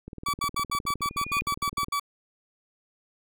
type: click train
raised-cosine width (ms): 3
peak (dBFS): -26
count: 36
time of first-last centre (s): 0.08-1.884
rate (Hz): 19.4
type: tone bursts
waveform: 40% pulse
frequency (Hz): 1146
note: D6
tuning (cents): -43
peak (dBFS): -24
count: 12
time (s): 0.26-1.997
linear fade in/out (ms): 5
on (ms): 76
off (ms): 75
type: tone with exponential growth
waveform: sine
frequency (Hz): 2447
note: D#7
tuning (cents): -29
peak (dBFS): -23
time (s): 1-1.41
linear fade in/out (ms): 0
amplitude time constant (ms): 87
effects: none